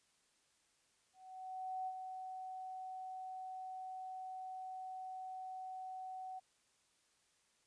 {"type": "tone with ADSR envelope", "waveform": "sine", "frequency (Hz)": 750, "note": "F#5", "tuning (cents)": 23, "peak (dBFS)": -38, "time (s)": [1.13, 6.4], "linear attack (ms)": 740, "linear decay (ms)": 51, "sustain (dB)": -6, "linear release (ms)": 18, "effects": ["white hiss -75 dBFS RMS until 7.66 s", "resampled to 22050 Hz"]}